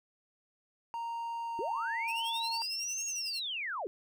triangle tone with pitch glide, 929 to 916.2 Hz, A#5 to A#5, -6 to -30 cents, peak -33 dBFS, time 0.94-2.62 s, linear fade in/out 0 ms, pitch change -24 cents, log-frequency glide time 1.42-1.87 s
sine linear two-way sweep, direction up then down, 329.6 to 6645 to 329.6 Hz, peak -34 dBFS, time 1.59-3.87 s, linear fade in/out 0 ms, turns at 3.06 s
sawtooth tone with tremolo, 2739 Hz, F7, 34 cents flat, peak -36 dBFS, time 2.07-3.41 s, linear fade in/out 20 ms, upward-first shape sine, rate 11 Hz, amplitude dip 80%
effects none

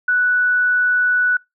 sine tone, 1480 Hz, F#6, in tune, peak -13 dBFS, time 0.08-1.37 s, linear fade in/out 5 ms, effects noise-tail reverb RT60 0.2 s tail -25 dB re dry

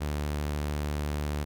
sawtooth tone, 73.9 Hz, D2, 11 cents sharp, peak -25 dBFS, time 0-1.45 s, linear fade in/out 20 ms, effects none

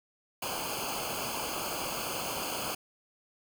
pink noise with comb filter, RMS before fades -35 dBFS, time 0.42-2.75 s, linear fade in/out 5 ms, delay 0.53 ms, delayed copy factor -0.9, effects none

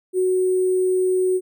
sine tone with sample-and-hold, 370 Hz, F#4, in tune, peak -16 dBFS, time 0.13-1.41 s, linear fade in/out 50 ms, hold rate 8820 Hz, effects none

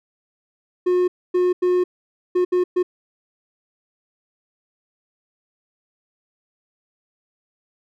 triangle tone bursts at uneven times, 360.7 Hz, F#4, 44 cents flat, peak -13 dBFS, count 6, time 0.86-1.08 / 1.34-1.53 / 1.62-1.84 / 2.35-2.45 / 2.52-2.64 / 2.76-2.83 s, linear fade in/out 10 ms, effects none

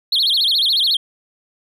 sine tone with vibrato, 3729 Hz, A#7, in tune, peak -11 dBFS, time 0.12-0.97 s, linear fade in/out 5 ms, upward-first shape sine, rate 14 Hz, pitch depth 290 cents each way, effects tanh soft clip ceiling -12 dBFS

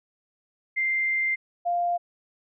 sine tone pair in turn, 2093 / 698.5 Hz, C7 / F5, 0 / 0 cents, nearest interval octave + perfect fifth, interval 1900 cents, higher first, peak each -22 dBFS, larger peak neither, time 0.76-1.36 / 1.65-1.98 s, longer first, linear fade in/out 20 ms, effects none

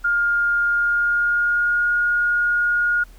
sine tone with pitch glide, 1411 to 1432.4 Hz, F6 to F6, +17 to +43 cents, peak -16 dBFS, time 0.04-3.04 s, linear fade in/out 10 ms, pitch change +26 cents, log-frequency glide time 0.63-1.92 s, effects added 40 Hz sine -42 dBFS peak until 3.18 s + pink hiss -53 dBFS RMS until 3.18 s

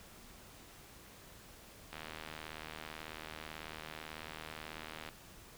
click train, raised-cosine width 0.3 ms, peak -28 dBFS, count 248, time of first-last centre 1.93-5.089 s, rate 78.2 Hz, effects pink hiss -56 dBFS RMS until 5.57 s

